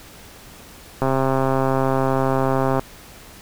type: click train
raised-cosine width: 1 ms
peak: -6 dBFS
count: 237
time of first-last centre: 1.02-2.794 s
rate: 133 Hz
effects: pink hiss -43 dBFS RMS until 3.41 s

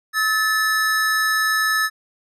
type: tone pair together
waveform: square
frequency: 1288 / 1749.7 Hz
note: E6 / A6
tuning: -41 / -10 cents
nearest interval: perfect fourth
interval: 531 cents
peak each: -23 / -19 dBFS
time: 0.13-1.9 s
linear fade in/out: 50 ms
effects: resampled to 32000 Hz

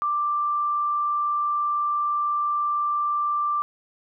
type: tone with vibrato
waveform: sine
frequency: 1179 Hz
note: D6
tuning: 6 cents sharp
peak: -21 dBFS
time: 0.02-3.62 s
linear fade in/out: 0 ms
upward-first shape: triangle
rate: 20 Hz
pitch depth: 9 cents each way
effects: none

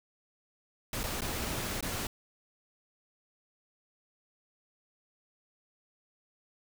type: noise with dropouts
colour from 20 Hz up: pink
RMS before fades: -35 dBFS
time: 0.93-2.07 s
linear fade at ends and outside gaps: 2 ms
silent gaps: 1.033-1.038 / 1.208-1.218 / 1.808-1.826 s
effects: none

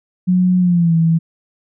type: tone with pitch glide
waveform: sine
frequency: 182.1 to 164.12 Hz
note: F#3 to E3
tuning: -27 to -7 cents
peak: -10 dBFS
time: 0.27-1.19 s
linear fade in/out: 20 ms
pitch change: -180 cents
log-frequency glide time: 0.59-0.95 s
effects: none

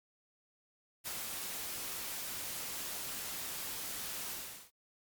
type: noise with ADSR envelope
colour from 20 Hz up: white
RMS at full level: -38 dBFS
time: 1.04-4.71 s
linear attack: 37 ms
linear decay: 12 ms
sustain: -3 dB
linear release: 400 ms
effects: Opus 48 kbps

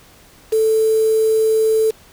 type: tone with quantisation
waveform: sine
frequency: 440 Hz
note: A4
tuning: in tune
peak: -12 dBFS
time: 0.52-1.91 s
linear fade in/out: 10 ms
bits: 5
effects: pink hiss -47 dBFS RMS until 2.12 s

